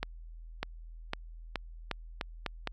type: accelerating click train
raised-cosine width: 0.3 ms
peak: -16 dBFS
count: 8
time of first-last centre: 0.03-2.673 s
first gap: 600 ms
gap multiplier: 0.84
effects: added 41 Hz sine -44 dBFS peak until 2.72 s